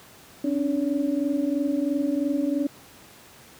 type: tone cluster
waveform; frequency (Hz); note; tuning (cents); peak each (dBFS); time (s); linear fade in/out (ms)
sine; 270.5 / 293.5 / 568; C#4 / D4 / C#5; -42 / -1 / +42; -26 / -24 / -32; 0.44-2.67; 5
effects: pink hiss -49 dBFS RMS until 3.59 s + high-pass 100 Hz 12 dB/octave